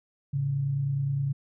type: tone pair together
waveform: sine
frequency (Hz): 110 / 139.64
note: A2 / C#3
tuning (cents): 0 / +13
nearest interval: major third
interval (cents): 413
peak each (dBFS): -35 / -25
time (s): 0.33-1.33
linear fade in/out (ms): 10
effects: none